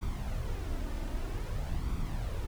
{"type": "noise with flanger", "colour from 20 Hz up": "brown", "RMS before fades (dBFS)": -34, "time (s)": [0.01, 2.47], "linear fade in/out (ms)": 20, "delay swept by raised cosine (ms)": [0.85, 3.35], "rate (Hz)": 0.52, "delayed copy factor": 0.5, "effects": []}